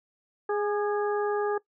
harmonic tone with a mistuned harmonic, 414.4 Hz, G#4, 4 cents flat, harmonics 1 / 2 / 3 / 4, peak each -26 / -32 / -36 / -38 dBFS, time 0.49-1.58 s, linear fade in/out 5 ms, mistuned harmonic 3, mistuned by -38 cents, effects noise-tail reverb RT60 0.1 s tail -20 dB re dry

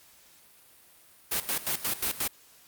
white noise with tremolo, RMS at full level -28 dBFS, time 1.31-2.28 s, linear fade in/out 10 ms, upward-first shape square, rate 5.6 Hz, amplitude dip 80%, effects white hiss -57 dBFS RMS until 2.67 s + Opus 48 kbps

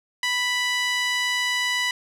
5% pulse tone with band-pass filter, 987.8 Hz, B5, in tune, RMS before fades -24 dBFS, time 0.23-1.91 s, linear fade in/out 2 ms, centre 2000 Hz, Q 1.5, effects none

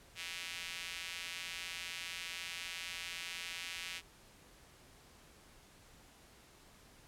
square tone with high-pass filter, 87.6 Hz, F2, 6 cents sharp, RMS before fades -44 dBFS, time 0.15-4.02 s, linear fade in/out 50 ms, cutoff 2500 Hz, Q 1.9, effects pink hiss -61 dBFS RMS until 7.07 s + low-pass 12000 Hz 12 dB/octave

